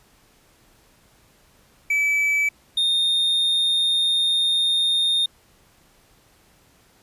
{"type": "tone pair in turn", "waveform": "triangle", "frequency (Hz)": [2301, 3664], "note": ["D7", "A#7"], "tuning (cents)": [-36, -31], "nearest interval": "minor sixth", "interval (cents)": 805, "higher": "second", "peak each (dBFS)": -16, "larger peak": "neither", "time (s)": [[1.9, 2.49], [2.77, 5.26]], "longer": "second", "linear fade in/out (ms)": 5, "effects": ["pink hiss -57 dBFS RMS until 7.02 s", "resampled to 32000 Hz"]}